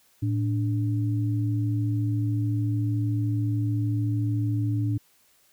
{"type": "tone pair together", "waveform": "sine", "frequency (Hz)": [110.8, 291.7], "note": ["A2", "D4"], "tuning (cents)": [13, -12], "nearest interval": "octave + perfect fourth", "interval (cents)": 1675, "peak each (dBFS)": [-23, -30], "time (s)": [0.22, 4.98], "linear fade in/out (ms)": 10, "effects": ["white hiss -62 dBFS RMS until 5.52 s"]}